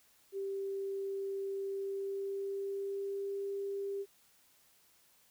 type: tone with pitch glide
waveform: sine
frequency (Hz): 392 to 397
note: G4 to G4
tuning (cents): 0 to +22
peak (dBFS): -35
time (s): 0.32-4.06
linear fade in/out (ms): 50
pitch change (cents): +22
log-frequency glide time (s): 1.67-3.42
effects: white hiss -67 dBFS RMS until 5.3 s